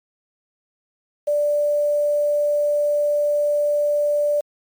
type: tone with quantisation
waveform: sine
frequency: 587.3 Hz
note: D5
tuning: in tune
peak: -16 dBFS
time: 1.27-4.41 s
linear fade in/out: 10 ms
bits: 7
effects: MP3 96 kbps